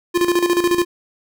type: tone with tremolo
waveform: square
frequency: 349.2 Hz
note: F4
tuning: in tune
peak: -13 dBFS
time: 0.14-0.85 s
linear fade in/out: 20 ms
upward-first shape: square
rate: 14 Hz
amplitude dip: 65%
effects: none